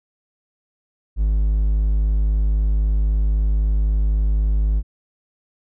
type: tone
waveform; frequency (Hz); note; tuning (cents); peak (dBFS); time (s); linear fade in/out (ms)
triangle; 51.91; G#1; 0; -13; 1.16-4.83; 50
effects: none